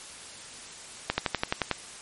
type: slowing click train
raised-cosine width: 0.3 ms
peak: -8 dBFS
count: 8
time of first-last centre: 1.1-1.713 s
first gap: 80 ms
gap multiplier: 1.03
effects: white hiss -44 dBFS RMS until 2.01 s + MP3 48 kbps